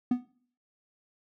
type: tone with exponential decay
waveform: triangle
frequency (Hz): 246.9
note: B3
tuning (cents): 0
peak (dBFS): -17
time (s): 0.11-0.26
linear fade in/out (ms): 5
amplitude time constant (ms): 31
effects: noise-tail reverb RT60 0.5 s tail -18 dB re dry

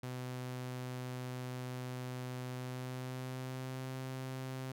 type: tone with pitch glide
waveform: sawtooth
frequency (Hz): 126.4 to 130.56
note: B2 to C3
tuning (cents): +41 to -3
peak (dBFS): -36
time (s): 0.03-4.72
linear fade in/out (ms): 5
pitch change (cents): +56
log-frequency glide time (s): 2.48-3.95
effects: none

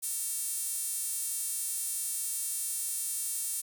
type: tone with high-pass filter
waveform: sawtooth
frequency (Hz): 455.4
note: A#4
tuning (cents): -40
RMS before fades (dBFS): -34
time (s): 0.02-3.62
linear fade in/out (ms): 20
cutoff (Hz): 9200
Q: 2.3
effects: none

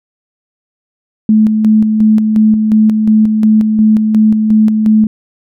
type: tone with tremolo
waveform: sine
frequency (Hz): 216.4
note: A3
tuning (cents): -29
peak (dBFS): -4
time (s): 1.29-5.07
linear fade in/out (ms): 2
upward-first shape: square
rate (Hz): 2.8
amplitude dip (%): 40
effects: none

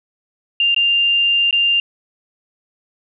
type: tone with dropouts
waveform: sine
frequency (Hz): 2794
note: F7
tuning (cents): 0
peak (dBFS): -12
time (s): 0.6-1.8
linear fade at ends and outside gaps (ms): 2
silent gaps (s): 0.746-0.763 / 1.51-1.527
effects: none

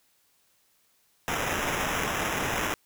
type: noise with sample-and-hold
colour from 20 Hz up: white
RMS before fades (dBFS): -29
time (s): 1.28-2.74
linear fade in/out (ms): 0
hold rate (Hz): 4410
effects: white hiss -67 dBFS RMS until 2.85 s

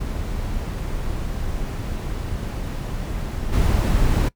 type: noise with level steps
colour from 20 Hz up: brown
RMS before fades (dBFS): -26 / -18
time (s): 0-4.29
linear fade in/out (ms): 10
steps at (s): 3.52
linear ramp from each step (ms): 20
effects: noise-tail reverb RT60 0.1 s tail -21 dB re dry

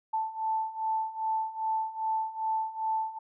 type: beating tone pair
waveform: sine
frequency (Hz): 880 / 882.5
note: A5 / A5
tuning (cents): 0 / +5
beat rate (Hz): 2.5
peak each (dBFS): -33 / -30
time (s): 0.13-3.19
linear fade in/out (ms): 10
effects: none

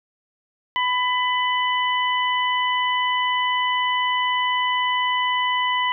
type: harmonic tone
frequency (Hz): 998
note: B5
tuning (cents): +18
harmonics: 1 / 2 / 3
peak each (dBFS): -21 / -24 / -26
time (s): 0.76-5.92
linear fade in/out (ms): 0
effects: none

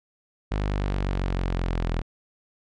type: linear sweep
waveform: sawtooth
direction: down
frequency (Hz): 51.1 to 41.2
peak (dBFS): -20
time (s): 0.51-2.02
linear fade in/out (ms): 10
effects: low-pass 4000 Hz 12 dB/octave

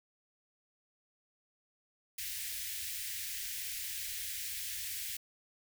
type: band-stop noise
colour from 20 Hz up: white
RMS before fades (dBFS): -40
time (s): 2.18-5.17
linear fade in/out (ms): 5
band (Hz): 100 to 1700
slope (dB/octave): 48
effects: none

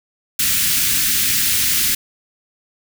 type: band-stop noise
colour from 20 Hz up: white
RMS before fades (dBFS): -17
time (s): 0.39-1.95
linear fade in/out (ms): 5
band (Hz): 270 to 1600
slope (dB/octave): 24
effects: none

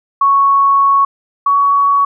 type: tone pair in turn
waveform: sine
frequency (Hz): 1108.7 / 1123.5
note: C#6 / C#6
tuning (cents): 0 / +23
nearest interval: unison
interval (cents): 23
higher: second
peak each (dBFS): -7 / -8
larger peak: first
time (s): 0.21-1.05 / 1.46-2.05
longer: first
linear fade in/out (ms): 5
effects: none

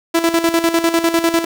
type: tone with tremolo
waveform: sawtooth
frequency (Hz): 332.9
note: E4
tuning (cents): +17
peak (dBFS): -7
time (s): 0.14-1.45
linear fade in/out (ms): 10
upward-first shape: square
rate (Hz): 10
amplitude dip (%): 65
effects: none

